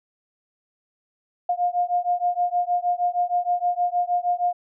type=beating tone pair; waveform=sine; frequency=706 / 712.4 Hz; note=F5 / F5; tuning=+19 / +34 cents; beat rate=6.4 Hz; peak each=-23 dBFS; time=1.49-4.53 s; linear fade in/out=5 ms; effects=none